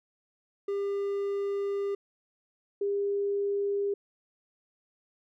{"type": "tone pair in turn", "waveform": ["triangle", "sine"], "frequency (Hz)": [400, 402.3], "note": ["G4", "G4"], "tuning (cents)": [35, 45], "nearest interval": "unison", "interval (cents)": 10, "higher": "second", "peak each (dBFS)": -26, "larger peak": "neither", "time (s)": [[0.68, 1.95], [2.81, 3.94]], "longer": "first", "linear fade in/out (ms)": 5, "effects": []}